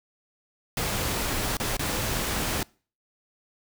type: noise with dropouts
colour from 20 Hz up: pink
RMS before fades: -28 dBFS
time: 0.77-2.63 s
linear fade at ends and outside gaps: 2 ms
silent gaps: 1.57-1.599 / 1.769-1.793 s
effects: noise-tail reverb RT60 0.4 s tail -25 dB re dry